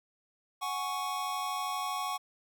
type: chord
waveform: square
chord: F# suspended second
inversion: none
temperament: just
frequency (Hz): 740 / 832.5 / 1110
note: F#5 / G#5 / C#6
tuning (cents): 0 / +4 / +2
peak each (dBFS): -39 / -40 / -35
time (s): 0.61-2.18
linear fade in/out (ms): 20
effects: none